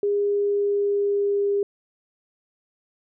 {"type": "tone with pitch glide", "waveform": "sine", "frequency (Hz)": [407.4, 403.2], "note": ["G#4", "G4"], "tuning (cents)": [-33, 49], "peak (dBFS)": -19, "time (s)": [0.03, 1.63], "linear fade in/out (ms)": 2, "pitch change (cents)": -18, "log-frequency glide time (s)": [0.13, 1.5], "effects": []}